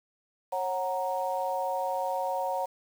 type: chord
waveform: sine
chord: F# major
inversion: second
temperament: equal with one note detuned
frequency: 546.4 / 740 / 932.3 Hz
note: C#5 / F#5 / A#5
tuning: -25 / 0 / 0 cents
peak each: -32 dBFS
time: 0.52-2.66 s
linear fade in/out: 10 ms
effects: 8-bit